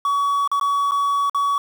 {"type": "tone with dropouts", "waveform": "triangle", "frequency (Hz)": 1130, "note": "C#6", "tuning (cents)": 33, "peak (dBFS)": -15, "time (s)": [0.05, 1.58], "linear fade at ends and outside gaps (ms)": 2, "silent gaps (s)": [[0.476, 0.515], [0.598, 0.611], [0.911, 0.918], [1.297, 1.346]], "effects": ["7-bit"]}